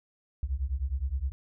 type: beating tone pair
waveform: sine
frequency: 62.2 / 71.9 Hz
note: B1 / D2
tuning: +13 / -36 cents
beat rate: 9.7 Hz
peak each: -31 dBFS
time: 0.43-1.32 s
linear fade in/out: 0 ms
effects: none

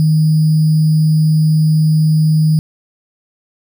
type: tone with sample-and-hold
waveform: sine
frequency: 156 Hz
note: D#3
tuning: 5 cents sharp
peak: -8 dBFS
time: 0-2.59 s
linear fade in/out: 0 ms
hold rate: 4900 Hz
effects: none

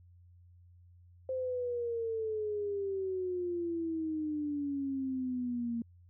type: exponential sweep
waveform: sine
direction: down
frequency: 523.3 to 230.6 Hz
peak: -32 dBFS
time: 1.29-5.82 s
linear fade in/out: 2 ms
effects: added 88 Hz sine -56 dBFS peak until 6.09 s

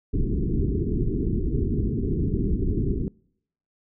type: low-pass noise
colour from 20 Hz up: pink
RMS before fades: -24 dBFS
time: 0.13-3.08 s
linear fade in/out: 2 ms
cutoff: 420 Hz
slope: 96 dB/octave
effects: noise-tail reverb RT60 0.7 s tail -26 dB re dry

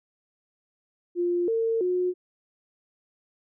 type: tone with pitch steps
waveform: sine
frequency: 350.2 / 453.6 / 361.9 Hz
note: F4 / A#4 / F#4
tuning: +5 / -47 / -38 cents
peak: -22 dBFS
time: 1.15-2.14 s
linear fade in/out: 50 ms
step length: 330 ms
effects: none

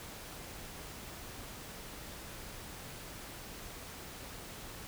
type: silence
effects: pink hiss -47 dBFS RMS until 4.87 s

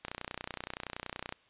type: click train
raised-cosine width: 0.3 ms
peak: -21 dBFS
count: 40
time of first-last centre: 0.05-1.325 s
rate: 30.6 Hz
effects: white hiss -65 dBFS RMS until 1.49 s + resampled to 8000 Hz

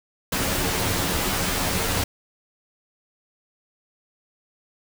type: noise with comb filter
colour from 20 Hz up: pink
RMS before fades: -24 dBFS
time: 0.32-2.04 s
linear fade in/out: 5 ms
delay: 11 ms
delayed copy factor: +0.55
effects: none

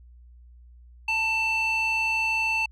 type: tone with band-pass filter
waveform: square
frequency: 889 Hz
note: A5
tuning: 18 cents sharp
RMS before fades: -25 dBFS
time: 1.08-2.66 s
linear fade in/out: 5 ms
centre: 2300 Hz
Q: 7.6
effects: added 60 Hz sine -47 dBFS peak until 2.71 s

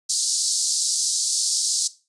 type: band-pass noise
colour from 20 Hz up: pink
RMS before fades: -23 dBFS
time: 0.09-1.88 s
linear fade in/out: 10 ms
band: 4400 to 9400 Hz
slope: 48 dB/octave
effects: noise-tail reverb RT60 0.3 s tail -17 dB re dry + resampled to 24000 Hz

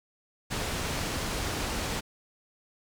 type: low-pass noise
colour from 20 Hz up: pink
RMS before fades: -32 dBFS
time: 0.5-2.01 s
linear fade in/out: 20 ms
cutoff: 8900 Hz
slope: 12 dB/octave
effects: none

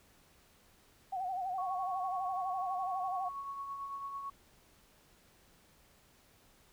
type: tone with vibrato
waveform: sine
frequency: 746 Hz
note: F#5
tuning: 14 cents sharp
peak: -34 dBFS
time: 1.12-3.29 s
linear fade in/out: 10 ms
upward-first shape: sine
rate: 12 Hz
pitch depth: 78 cents each way
type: tone with tremolo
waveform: sine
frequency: 1108.7 Hz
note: C#6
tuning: in tune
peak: -37 dBFS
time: 1.58-4.3 s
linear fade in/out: 5 ms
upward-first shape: triangle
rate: 9 Hz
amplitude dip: 45%
effects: pink hiss -65 dBFS RMS until 6.72 s

